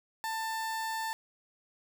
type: tone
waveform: 30% pulse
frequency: 890 Hz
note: A5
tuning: 20 cents sharp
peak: -30 dBFS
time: 0.24-1.13 s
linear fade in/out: 0 ms
effects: none